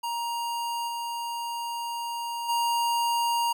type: tone with level steps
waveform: square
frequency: 940 Hz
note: A#5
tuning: 14 cents sharp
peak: -29 / -31 / -24 dBFS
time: 0.03-3.53 s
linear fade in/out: 10 ms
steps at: 0.87 / 2.48 s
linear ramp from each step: 20 ms
effects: none